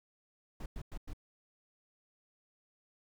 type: noise bursts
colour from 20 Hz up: brown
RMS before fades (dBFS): -41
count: 4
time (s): 0.6-1.134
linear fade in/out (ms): 5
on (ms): 60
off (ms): 98
effects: none